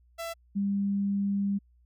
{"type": "tone pair in turn", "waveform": ["sawtooth", "sine"], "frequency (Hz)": [668, 199.58], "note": ["E5", "G3"], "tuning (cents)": [23, 31], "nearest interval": "octave + major sixth", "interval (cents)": 2092, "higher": "first", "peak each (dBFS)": [-30, -25], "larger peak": "second", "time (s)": [[0.18, 0.34], [0.55, 1.59]], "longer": "second", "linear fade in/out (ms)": 20, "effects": ["added 60 Hz sine -59 dBFS peak until 1.85 s"]}